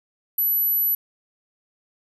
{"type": "tone", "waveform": "sine", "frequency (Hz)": 11840, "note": "F#9", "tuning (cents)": 0, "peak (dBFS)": -18, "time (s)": [0.38, 0.95], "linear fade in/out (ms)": 5, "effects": ["10-bit"]}